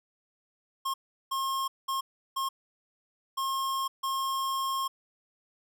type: tone bursts at uneven times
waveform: square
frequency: 1074 Hz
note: C6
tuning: 45 cents sharp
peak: -29 dBFS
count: 6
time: 0.85-0.94 / 1.31-1.68 / 1.88-2.01 / 2.36-2.49 / 3.37-3.88 / 4.03-4.88 s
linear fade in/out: 10 ms
effects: none